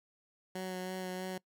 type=tone with vibrato; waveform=15% pulse; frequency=185 Hz; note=F#3; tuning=in tune; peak=-31 dBFS; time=0.55-1.38 s; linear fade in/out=5 ms; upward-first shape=sine; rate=3.1 Hz; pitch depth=16 cents each way; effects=noise-tail reverb RT60 0.1 s tail -23 dB re dry